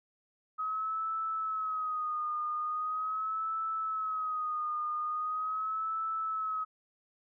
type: tone with vibrato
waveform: sine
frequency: 1266 Hz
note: D#6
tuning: 30 cents sharp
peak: -31 dBFS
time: 0.58-6.65 s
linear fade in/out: 20 ms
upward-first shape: sine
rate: 0.41 Hz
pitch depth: 64 cents each way
effects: none